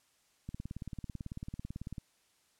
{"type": "click train", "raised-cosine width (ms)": 5, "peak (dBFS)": -28, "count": 28, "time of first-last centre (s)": [0.49, 1.982], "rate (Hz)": 18.1, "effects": ["white hiss -71 dBFS RMS until 2.59 s", "low-pass 10000 Hz 12 dB/octave"]}